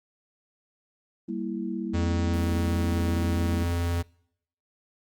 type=chord; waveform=sine; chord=E diminished; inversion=first; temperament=equal; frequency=196 / 233.1 / 329.6 Hz; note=G3 / Bb3 / E4; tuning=0 / 0 / 0 cents; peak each=-33 dBFS; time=1.28-3.64 s; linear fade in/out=10 ms
type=tone; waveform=square; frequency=85.9 Hz; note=F2; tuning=28 cents flat; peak=-25 dBFS; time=1.93-4.03 s; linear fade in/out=20 ms
effects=noise-tail reverb RT60 0.7 s tail -25 dB re dry + Opus 24 kbps